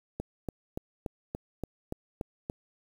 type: click train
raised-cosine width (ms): 2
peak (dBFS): -20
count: 9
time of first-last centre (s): 0.2-2.499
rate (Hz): 3.48
effects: 8-bit